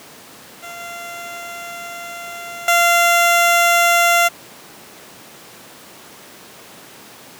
15% pulse tone with level steps, 690 Hz, F5, 21 cents flat, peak -25 / -23 / -5 dBFS, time 0.62-4.29 s, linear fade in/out 20 ms, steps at 0.8 / 2.68 s, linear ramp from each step 2 ms, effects pink hiss -40 dBFS RMS until 7.39 s + high-pass 200 Hz 12 dB/octave

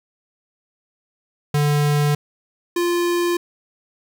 square tone pair in turn, 146.83 / 347.8 Hz, D3 / F4, 0 / -7 cents, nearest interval octave + minor third, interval 1493 cents, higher second, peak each -16 / -18 dBFS, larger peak first, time 1.54-2.15 / 2.76-3.37 s, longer neither, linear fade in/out 5 ms, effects 9-bit

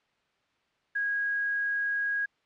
sine tone with quantisation, 1645 Hz, G#6, 17 cents flat, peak -26 dBFS, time 0.95-2.26 s, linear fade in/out 10 ms, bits 9, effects white hiss -71 dBFS RMS until 2.45 s + low-pass 3000 Hz 12 dB/octave

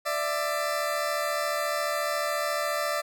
20% pulse tone pair together, 590.8 / 665 Hz, D5 / E5, +10 / +15 cents, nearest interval major second, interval 205 cents, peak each -23 / -26 dBFS, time 0.05-3.02 s, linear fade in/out 20 ms, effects none

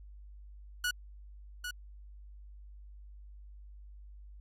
sawtooth tone with echo, 1465 Hz, F#6, 18 cents flat, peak -26 dBFS, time 0.84-0.91 s, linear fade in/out 5 ms, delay 800 ms, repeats 1, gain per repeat -7 dB, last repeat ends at 1.71 s, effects added 50 Hz sine -48 dBFS peak until 4.4 s + AAC 48 kbps

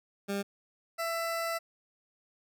20% pulse tone pair in turn, 199.8 / 666.2 Hz, G3 / E5, +33 / +18 cents, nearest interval octave + major sixth, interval 2085 cents, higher second, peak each -26 dBFS, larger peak neither, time 0.28-0.43 / 0.98-1.59 s, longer second, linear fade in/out 20 ms, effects none

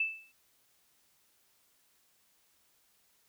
sine tone with exponential decay, 2637 Hz, E7, in tune, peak -25 dBFS, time 0-0.32 s, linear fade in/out 5 ms, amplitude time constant 68 ms, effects white hiss -70 dBFS RMS until 3.28 s

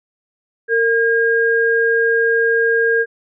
sine tone pair together, 458.3 / 1620 Hz, A#4 / G#6, -29 / -43 cents, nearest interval octave + minor seventh, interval 2186 cents, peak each -15 dBFS, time 0.68-3.06 s, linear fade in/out 50 ms, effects none

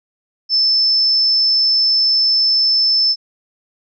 sine tone, 5274 Hz, E8, in tune, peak -11 dBFS, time 0.49-3.16 s, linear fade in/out 50 ms, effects none

